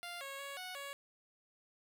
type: tone with pitch steps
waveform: 10% pulse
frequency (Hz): 698 / 549 / 558 / 736 / 560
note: F5 / C#5 / C#5 / F#5 / C#5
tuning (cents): -1 / -17 / +11 / -9 / +18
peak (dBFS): -35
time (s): 0.03-0.93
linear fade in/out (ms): 0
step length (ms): 180
effects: none